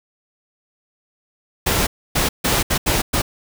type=noise bursts at uneven times; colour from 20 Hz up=pink; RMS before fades=-18 dBFS; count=6; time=1.66-1.87 / 2.15-2.29 / 2.44-2.63 / 2.7-2.78 / 2.86-3.02 / 3.13-3.22 s; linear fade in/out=10 ms; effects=none